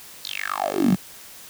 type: tone with high-pass filter sweep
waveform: 10% pulse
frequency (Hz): 49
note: G1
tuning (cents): 0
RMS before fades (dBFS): -23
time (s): 0.23-0.96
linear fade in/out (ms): 20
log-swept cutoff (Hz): 4600 to 160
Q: 9
effects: white hiss -43 dBFS RMS until 1.49 s